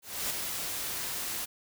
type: noise with ADSR envelope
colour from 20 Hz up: white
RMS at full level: -31 dBFS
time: 0.02-1.46 s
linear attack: 280 ms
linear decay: 13 ms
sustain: -4 dB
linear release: 19 ms
effects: none